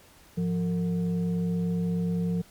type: tone with frequency modulation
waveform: sine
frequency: 174.5 Hz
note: F3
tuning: 1 cent flat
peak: -24 dBFS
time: 0.37-2.42 s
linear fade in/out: 10 ms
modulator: 279 Hz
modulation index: 0.5
effects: pink hiss -55 dBFS RMS until 2.5 s + MP3 96 kbps